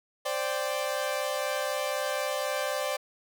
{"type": "chord", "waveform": "sawtooth", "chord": "C suspended second", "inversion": "none", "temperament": "equal", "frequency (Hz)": [523.3, 587.3, 784], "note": ["C5", "D5", "G5"], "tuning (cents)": [0, 0, 0], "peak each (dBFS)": [-29, -27, -33], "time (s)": [0.25, 2.97], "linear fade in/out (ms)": 10, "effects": []}